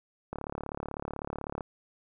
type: click train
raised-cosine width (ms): 1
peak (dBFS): -21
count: 47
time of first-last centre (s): 0.33-1.608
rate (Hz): 36
effects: none